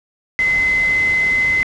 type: tone in noise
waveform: sine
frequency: 2046 Hz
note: C7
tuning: 39 cents flat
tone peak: -13 dBFS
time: 0.39-1.63 s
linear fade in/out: 0 ms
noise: pink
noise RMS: -30 dBFS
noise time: 0.39-1.63 s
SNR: +14 dB
effects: low-pass 6000 Hz 12 dB/octave